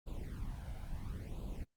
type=noise with flanger; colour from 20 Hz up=brown; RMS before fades=-42 dBFS; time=0.06-1.65 s; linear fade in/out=20 ms; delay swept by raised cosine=0.26 to 1.36 ms; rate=0.73 Hz; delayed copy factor=+0.95; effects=noise-tail reverb RT60 0.1 s tail -23 dB re dry + Opus 24 kbps